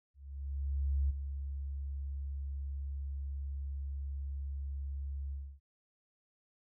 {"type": "tone with ADSR envelope", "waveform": "sine", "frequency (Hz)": 69.3, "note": "C#2", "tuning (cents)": 0, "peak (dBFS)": -27, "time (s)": [0.14, 5.6], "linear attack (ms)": 960, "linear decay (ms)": 12, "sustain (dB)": -9, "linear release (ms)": 280, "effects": []}